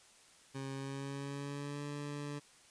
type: tone with pitch glide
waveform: 20% pulse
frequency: 135.5 to 145.23 Hz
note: C#3 to D3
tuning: -39 to -19 cents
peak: -35 dBFS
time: 0.54-2.4 s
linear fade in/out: 20 ms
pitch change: +120 cents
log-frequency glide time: 0.73-1.86 s
effects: white hiss -62 dBFS RMS until 2.7 s + resampled to 22050 Hz